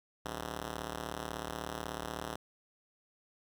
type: ring-modulated tone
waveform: 5% pulse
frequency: 114.5 Hz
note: A#2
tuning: 31 cents flat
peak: -24 dBFS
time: 0.25-2.36 s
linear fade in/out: 5 ms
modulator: 39.1 Hz
effects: none